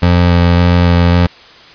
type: tone with vibrato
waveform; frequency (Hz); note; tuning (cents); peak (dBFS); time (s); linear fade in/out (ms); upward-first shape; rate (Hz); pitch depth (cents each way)
25% pulse; 87.31; F2; 0; -3; 0.02-1.27; 10; square; 1.8; 10
effects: white hiss -38 dBFS RMS until 1.74 s + resampled to 11025 Hz